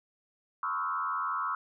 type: tone with frequency modulation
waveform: sine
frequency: 1200 Hz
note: D6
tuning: 37 cents sharp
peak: -29 dBFS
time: 0.63-1.55 s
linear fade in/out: 2 ms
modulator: 86.1 Hz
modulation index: 2.2
effects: none